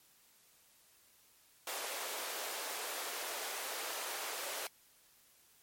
pink high-pass noise, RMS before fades -41 dBFS, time 1.67-4.67 s, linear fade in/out 2 ms, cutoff 450 Hz, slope 24 dB/octave, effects white hiss -66 dBFS RMS until 5.62 s + MP3 64 kbps

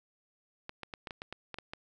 clicks, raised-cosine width 0.3 ms, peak -24 dBFS, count 10, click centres 0.694 / 0.833 / 0.938 / 1.072 / 1.108 / 1.219 / 1.326 / 1.543 / 1.586 / 1.735 s, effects none

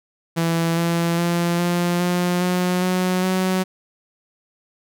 sawtooth tone with pitch steps, 166.4 / 169.11 / 171.87 / 174.67 / 177.52 / 180.42 / 183.36 / 186.35 Hz, E3 / E3 / F3 / F3 / F3 / F#3 / F#3 / F#3, +17 / +45 / -27 / +1 / +29 / -43 / -15 / +13 cents, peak -14 dBFS, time 0.36-3.64 s, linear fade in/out 20 ms, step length 410 ms, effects none

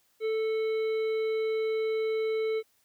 harmonic tone, 440 Hz, A4, in tune, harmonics 1 / 3 / 5 / 7 / 9, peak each -26 / -47 / -42 / -54 / -49 dBFS, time 0.2-2.63 s, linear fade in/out 50 ms, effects white hiss -69 dBFS RMS until 2.84 s

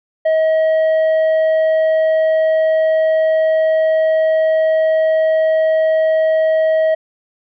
sine tone with tanh clipping, 636 Hz, D#5, 38 cents sharp, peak -12 dBFS, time 0.25-6.95 s, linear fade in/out 10 ms, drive 5 dB, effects none

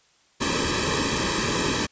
pink noise with comb filter, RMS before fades -24 dBFS, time 0.4-1.87 s, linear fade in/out 20 ms, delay 1.4 ms, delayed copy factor -0.9, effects white hiss -61 dBFS RMS until 1.91 s + resampled to 16000 Hz

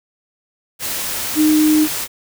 sine tone in noise, 307.2 Hz, D#4, 22 cents flat, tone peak -10 dBFS, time 1.35-1.88 s, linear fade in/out 50 ms, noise white, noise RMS -23 dBFS, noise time 0.79-2.08 s, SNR +10 dB, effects none

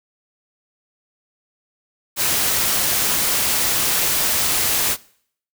white noise, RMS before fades -19 dBFS, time 2.16-4.97 s, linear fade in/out 50 ms, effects noise-tail reverb RT60 0.6 s tail -22 dB re dry

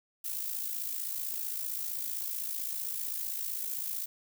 violet noise with amplitude modulation, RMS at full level -33 dBFS, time 0.24-4.06 s, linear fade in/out 10 ms, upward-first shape sine, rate 55.6 Hz, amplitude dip 60%, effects none

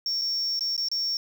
sine tone with dropouts, 5480 Hz, F8, 34 cents flat, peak -22 dBFS, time 0.06-1.17 s, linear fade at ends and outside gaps 1 ms, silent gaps 0.214-0.218 / 0.593-0.608 / 0.765-0.778 / 0.886-0.915 s, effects tanh soft clip ceiling -24 dBFS + 8-bit

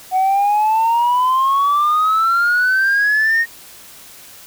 sine exponential sweep, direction up, 740 to 1864.7 Hz, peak -10 dBFS, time 0.11-3.46 s, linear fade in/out 50 ms, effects tanh soft clip ceiling -10 dBFS + white hiss -40 dBFS RMS until 4.46 s

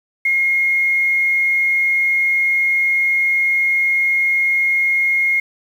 sine tone with quantisation, 2146 Hz, C7, 43 cents sharp, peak -13 dBFS, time 0.25-5.4 s, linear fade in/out 5 ms, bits 7, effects none

